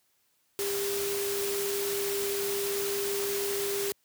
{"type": "tone in noise", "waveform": "sine", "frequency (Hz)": 400.3, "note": "G4", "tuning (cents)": 36, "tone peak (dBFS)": -30, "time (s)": [0.59, 3.92], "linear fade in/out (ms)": 0, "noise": "white", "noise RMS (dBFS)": -34, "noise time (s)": [0.59, 3.92], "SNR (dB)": 1, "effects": ["white hiss -71 dBFS RMS until 4.04 s", "high-pass 60 Hz 12 dB/octave"]}